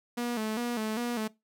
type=tone with vibrato; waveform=sawtooth; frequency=228.5 Hz; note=A#3; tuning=34 cents flat; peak=-26 dBFS; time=0.17-1.28 s; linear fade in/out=10 ms; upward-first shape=square; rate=2.5 Hz; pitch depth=88 cents each way; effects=noise-tail reverb RT60 0.2 s tail -20 dB re dry